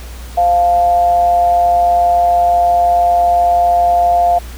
sine tone with amplitude modulation, 698.5 Hz, F5, in tune, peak -6 dBFS, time 0.37-4.39 s, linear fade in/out 10 ms, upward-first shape sine, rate 178 Hz, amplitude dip 45%, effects added 60 Hz sine -27 dBFS peak until 4.57 s + pink hiss -36 dBFS RMS until 4.57 s

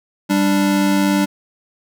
square tone pair together, 196.02 / 293.7 Hz, G3 / D4, 0 / 0 cents, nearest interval perfect fifth, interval 700 cents, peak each -17 dBFS, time 0.29-1.26 s, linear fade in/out 20 ms, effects none

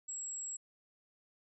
sine tone, 7670 Hz, A#8, 48 cents sharp, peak -39 dBFS, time 0.08-0.57 s, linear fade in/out 10 ms, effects none

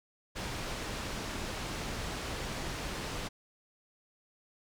pink low-pass noise, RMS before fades -38 dBFS, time 0.35-3.29 s, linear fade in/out 20 ms, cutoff 6700 Hz, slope 12 dB/octave, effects none

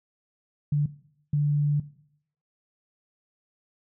sine tone bursts at uneven times, 146.3 Hz, D3, 6 cents flat, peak -20 dBFS, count 2, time 0.72-0.86 / 1.33-1.8 s, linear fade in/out 5 ms, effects noise-tail reverb RT60 0.7 s tail -18 dB re dry

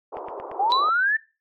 pink band-pass noise, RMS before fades -35 dBFS, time 0.12-0.9 s, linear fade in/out 10 ms, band 360 to 1100 Hz, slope 48 dB/octave
click train, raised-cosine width 0.5 ms, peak -24 dBFS, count 4, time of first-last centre 0.17-0.515 s, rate 8.7 Hz
sine linear sweep, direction up, 747 to 1800 Hz, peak -18 dBFS, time 0.59-1.17 s, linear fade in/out 10 ms
sine tone with exponential decay, 3952 Hz, B7, in tune, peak -19 dBFS, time 0.72-1.04 s, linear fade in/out 0 ms, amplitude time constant 69 ms
effects noise-tail reverb RT60 0.3 s tail -21 dB re dry + AAC 48 kbps

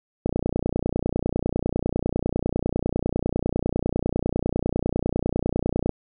click train, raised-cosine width 2 ms, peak -10 dBFS, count 170, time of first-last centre 0.26-5.893 s, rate 30 Hz, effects none

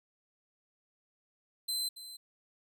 sawtooth tone with echo, 4071 Hz, C8, 48 cents flat, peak -29 dBFS, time 1.68-1.89 s, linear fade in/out 10 ms, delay 280 ms, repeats 1, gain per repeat -13 dB, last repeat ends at 2.17 s, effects none

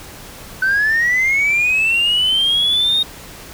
sine linear sweep, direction up, 1510 to 3729 Hz, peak -11 dBFS, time 0.62-3.03 s, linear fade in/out 5 ms, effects tanh soft clip ceiling -10 dBFS + pink hiss -36 dBFS RMS until 3.53 s

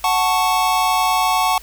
square chord, F# minor, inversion none, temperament equal, 740 / 880 / 1108.7 Hz, F#5 / A5 / C#6, 0 / 0 / 0 cents, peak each -20 dBFS, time 0.04-1.58 s, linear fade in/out 2 ms, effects added 50 Hz sine -41 dBFS peak until 1.62 s + white hiss -43 dBFS RMS until 1.62 s

